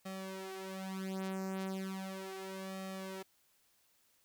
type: tone with flanger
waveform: sawtooth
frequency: 190.7 Hz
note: G3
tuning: 47 cents flat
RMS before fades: -42 dBFS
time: 0.05-3.23 s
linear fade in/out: 10 ms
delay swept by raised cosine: 1.6 to 5.4 ms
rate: 0.36 Hz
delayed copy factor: +0.9
effects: white hiss -72 dBFS RMS until 4.24 s